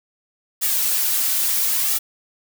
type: noise with flanger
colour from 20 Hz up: blue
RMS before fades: -20 dBFS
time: 0.61-1.99 s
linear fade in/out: 20 ms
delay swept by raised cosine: 1.9 to 5 ms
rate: 0.74 Hz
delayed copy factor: -0.95
effects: none